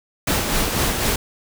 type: noise with tremolo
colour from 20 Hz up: pink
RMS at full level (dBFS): -19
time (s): 0.27-1.16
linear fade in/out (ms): 5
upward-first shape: sine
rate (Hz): 4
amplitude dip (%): 40
effects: none